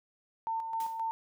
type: tone with tremolo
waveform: sine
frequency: 902 Hz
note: A5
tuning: 43 cents sharp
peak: -30 dBFS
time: 0.47-1.11 s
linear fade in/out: 0 ms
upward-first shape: square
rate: 3.8 Hz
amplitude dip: 45%
type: noise with exponential decay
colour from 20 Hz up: white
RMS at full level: -45 dBFS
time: 0.8-1.09 s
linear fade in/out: 2 ms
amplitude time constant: 62 ms
effects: none